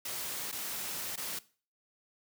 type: noise with dropouts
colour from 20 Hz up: white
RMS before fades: -38 dBFS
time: 0.05-1.39 s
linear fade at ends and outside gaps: 5 ms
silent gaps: 0.516-0.525 / 1.159-1.175 s
effects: noise-tail reverb RT60 0.4 s tail -19 dB re dry + high-pass 100 Hz 12 dB/octave